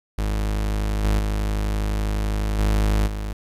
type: tone with level steps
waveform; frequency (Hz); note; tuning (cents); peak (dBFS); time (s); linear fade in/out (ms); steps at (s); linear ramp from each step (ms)
40% pulse; 51.91; G#1; 0; -20 / -16 / -20 / -16 / -25; 0.18-3.33; 5; 1.03 / 1.18 / 2.58 / 3.06; 20
effects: resampled to 32000 Hz + 9-bit